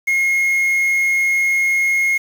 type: tone with quantisation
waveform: triangle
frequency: 2153 Hz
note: C7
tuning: 49 cents sharp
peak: -12 dBFS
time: 0.07-2.18 s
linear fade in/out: 10 ms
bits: 6
effects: none